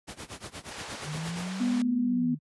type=noise with tremolo; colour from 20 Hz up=pink; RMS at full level=-38 dBFS; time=0.07-1.5 s; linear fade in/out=20 ms; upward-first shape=sine; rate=8.5 Hz; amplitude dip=90%
type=band-pass noise; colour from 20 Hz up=pink; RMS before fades=-42 dBFS; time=0.71-1.82 s; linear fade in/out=2 ms; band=550 to 7100 Hz; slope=12 dB/octave
type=linear two-way sweep; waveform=sine; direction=up then down; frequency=146.4 to 222.2 to 146.4 Hz; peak=-32 dBFS; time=1.04-2.39 s; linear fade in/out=50 ms; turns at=1.95 s
type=tone with vibrato; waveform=sine; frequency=246.1 Hz; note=B3; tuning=6 cents flat; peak=-24 dBFS; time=1.6-2.35 s; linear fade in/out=10 ms; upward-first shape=square; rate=16 Hz; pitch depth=11 cents each way
effects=high-pass 80 Hz 12 dB/octave + resampled to 24000 Hz